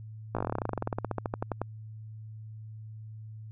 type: slowing click train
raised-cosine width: 1 ms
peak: -16 dBFS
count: 28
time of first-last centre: 0.35-1.616 s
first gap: 17 ms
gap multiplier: 1.07
effects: added 109 Hz sine -41 dBFS peak until 3.51 s